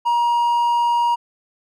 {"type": "tone", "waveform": "triangle", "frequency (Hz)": 949, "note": "A#5", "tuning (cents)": 31, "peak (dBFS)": -13, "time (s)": [0.05, 1.16], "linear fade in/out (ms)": 20, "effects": []}